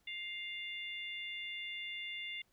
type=harmonic tone; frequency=700 Hz; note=F5; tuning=4 cents sharp; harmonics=3 / 4 / 5; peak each=-43 / -45 / -47 dBFS; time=0.07-2.42 s; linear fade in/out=5 ms; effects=pink hiss -75 dBFS RMS until 2.52 s